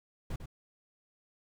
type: noise with echo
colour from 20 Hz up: brown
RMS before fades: -36 dBFS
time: 0.3-0.36 s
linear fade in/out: 5 ms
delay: 99 ms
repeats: 1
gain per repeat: -8 dB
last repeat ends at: 0.459 s
effects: none